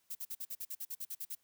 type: noise bursts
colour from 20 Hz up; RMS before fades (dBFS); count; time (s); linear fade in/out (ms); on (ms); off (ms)
violet; -41; 13; 0.1-1.352; 10; 52; 48
effects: white hiss -75 dBFS RMS until 1.43 s